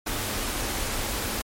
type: band-stop noise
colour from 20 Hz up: pink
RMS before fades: -29 dBFS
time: 0.06-1.42 s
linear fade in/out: 10 ms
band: 130 to 190 Hz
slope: 96 dB/octave
effects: MP3 64 kbps